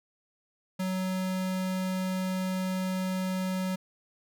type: tone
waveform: square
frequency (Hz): 186.5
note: F#3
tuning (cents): +14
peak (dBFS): -29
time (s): 0.79-3.76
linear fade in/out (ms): 10
effects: none